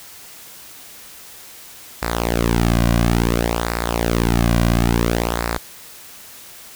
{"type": "tone with flanger", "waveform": "sawtooth", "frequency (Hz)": 58, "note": "A#1", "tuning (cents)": -8, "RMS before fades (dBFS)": -18, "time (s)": [2.02, 5.58], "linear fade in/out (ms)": 5, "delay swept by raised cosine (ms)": [0.31, 2.31], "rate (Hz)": 0.58, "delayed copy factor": -0.75, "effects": ["white hiss -40 dBFS RMS until 6.75 s"]}